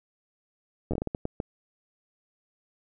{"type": "slowing click train", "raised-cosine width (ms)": 2, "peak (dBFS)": -16, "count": 10, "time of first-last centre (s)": [0.91, 1.402], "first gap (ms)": 10, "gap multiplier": 1.4, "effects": []}